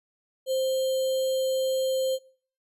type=tone with sample-and-hold; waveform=sine; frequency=524 Hz; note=C5; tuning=2 cents sharp; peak=-23 dBFS; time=0.46-2.19 s; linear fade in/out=50 ms; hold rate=3675 Hz; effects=noise-tail reverb RT60 0.5 s tail -22 dB re dry + resampled to 32000 Hz